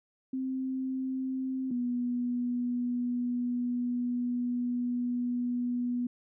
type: tone pair in turn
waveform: sine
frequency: 261.6 / 244.3 Hz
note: C4 / B3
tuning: 0 / -19 cents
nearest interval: minor second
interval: 119 cents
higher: first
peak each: -30 / -28 dBFS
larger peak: second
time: 0.33-1.71 / 1.71-6.07 s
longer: second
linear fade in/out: 5 ms
effects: none